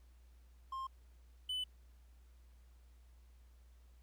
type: tone pair in turn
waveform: triangle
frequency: 1061 / 3001 Hz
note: C6 / F#7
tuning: +24 / +24 cents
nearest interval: octave + tritone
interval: 1800 cents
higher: second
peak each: -38 / -35 dBFS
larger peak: second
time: 0.72-0.87 / 1.49-1.64 s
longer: neither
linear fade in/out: 5 ms
effects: added 60 Hz sine -59 dBFS peak until 4.02 s + pink hiss -75 dBFS RMS until 4.02 s